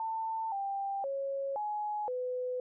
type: tone with pitch steps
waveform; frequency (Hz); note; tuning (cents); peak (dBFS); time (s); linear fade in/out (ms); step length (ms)
sine; 893 / 790 / 549 / 840 / 502; A5 / G5 / C#5 / G#5 / B4; +25 / +13 / -17 / +19 / +28; -32; 0-2.6; 2; 520
effects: none